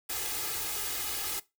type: noise with comb filter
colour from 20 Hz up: white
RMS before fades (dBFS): -34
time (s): 0.09-1.4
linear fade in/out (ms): 10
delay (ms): 2.4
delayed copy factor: +0.85
effects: noise-tail reverb RT60 0.2 s tail -18 dB re dry